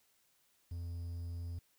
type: tone with quantisation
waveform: triangle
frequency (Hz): 85.7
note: F2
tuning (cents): -32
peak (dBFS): -37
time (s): 0.71-1.59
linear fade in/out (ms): 5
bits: 11
effects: white hiss -73 dBFS RMS until 1.78 s